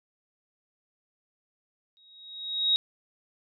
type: tone with exponential growth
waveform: sine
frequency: 3788 Hz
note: A#7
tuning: 27 cents sharp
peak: -18 dBFS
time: 1.97-2.76 s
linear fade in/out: 0 ms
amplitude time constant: 170 ms
effects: none